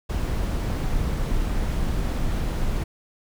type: noise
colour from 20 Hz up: brown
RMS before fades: -24 dBFS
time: 0.09-2.84 s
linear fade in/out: 10 ms
effects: none